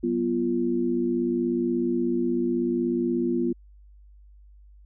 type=tone cluster; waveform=sine; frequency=188.6 / 245 / 345.7 Hz; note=F#3 / B3 / F4; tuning=+33 / -14 / -18 cents; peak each=-33 / -25 / -25 dBFS; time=0.03-3.53 s; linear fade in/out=10 ms; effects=added 50 Hz sine -48 dBFS peak until 4.85 s